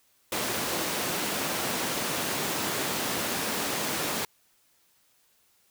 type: high-pass noise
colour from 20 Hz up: pink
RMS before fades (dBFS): -30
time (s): 0.32-4.25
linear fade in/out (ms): 2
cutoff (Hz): 210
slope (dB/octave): 12
effects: white hiss -66 dBFS RMS until 5.7 s